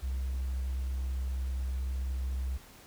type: tone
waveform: triangle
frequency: 64.9 Hz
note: C2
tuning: 13 cents flat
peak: -27 dBFS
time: 0.02-2.58 s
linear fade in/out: 20 ms
effects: tanh soft clip ceiling -27 dBFS + pink hiss -54 dBFS RMS until 2.86 s